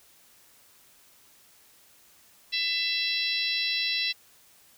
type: harmonic tone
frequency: 667 Hz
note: E5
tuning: 20 cents sharp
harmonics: 3 / 4 / 5 / 6 / 7 / 8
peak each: -35 / -31 / -34 / -29 / -37 / -35 dBFS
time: 2.52-4.13 s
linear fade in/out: 20 ms
effects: white hiss -58 dBFS RMS until 4.77 s